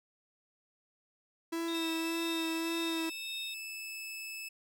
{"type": "tone with vibrato", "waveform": "45% pulse", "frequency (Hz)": 329.6, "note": "E4", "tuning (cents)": 0, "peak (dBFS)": -33, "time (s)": [1.52, 3.1], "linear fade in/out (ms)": 10, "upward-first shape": "sine", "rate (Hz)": 1.8, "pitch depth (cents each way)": 20}
{"type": "tone with tremolo", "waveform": "sine", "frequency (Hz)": 3695, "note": "A#7", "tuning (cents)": -16, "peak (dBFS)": -38, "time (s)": [1.68, 3.54], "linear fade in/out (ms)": 2, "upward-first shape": "sine", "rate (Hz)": 1.9, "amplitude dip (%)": 65}
{"type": "tone with pitch glide", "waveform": "sawtooth", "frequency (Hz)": [2637, 2613], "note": ["E7", "E7"], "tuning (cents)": [0, -16], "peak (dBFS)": -37, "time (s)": [1.74, 4.49], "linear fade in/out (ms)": 10, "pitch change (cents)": -16, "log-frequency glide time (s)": [2.37, 4.01]}
{"effects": []}